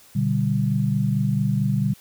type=chord; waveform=sine; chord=G major; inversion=first; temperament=just; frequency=122.5 / 147 / 196 Hz; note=B2 / D3 / G3; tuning=-14 / +2 / 0 cents; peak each=-23 dBFS; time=0.15-1.94 s; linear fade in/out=10 ms; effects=white hiss -51 dBFS RMS until 2 s